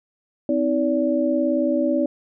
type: tone cluster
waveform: sine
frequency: 258.9 / 317.2 / 575 Hz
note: C4 / D#4 / D5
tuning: -18 / +33 / -37 cents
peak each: -22 dBFS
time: 0.49-2.06 s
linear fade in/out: 2 ms
effects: none